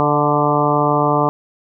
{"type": "harmonic tone with a mistuned harmonic", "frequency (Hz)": 146.83, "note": "D3", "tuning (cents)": 0, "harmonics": [1, 2, 3, 4, 5, 6, 7, 8], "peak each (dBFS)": [-21, -21, -21, -21, -21, -21, -21, -21], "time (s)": [0, 1.29], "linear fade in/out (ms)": 0, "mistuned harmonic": 4, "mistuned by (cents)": 26, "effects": []}